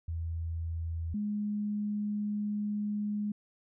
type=tone pair in turn; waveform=sine; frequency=82.6 / 208.1 Hz; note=E2 / G#3; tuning=+4 / +4 cents; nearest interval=octave + major third; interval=1600 cents; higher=second; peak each=-32 / -30 dBFS; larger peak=second; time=0.08-1.14 / 1.14-3.32 s; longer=second; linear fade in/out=5 ms; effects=none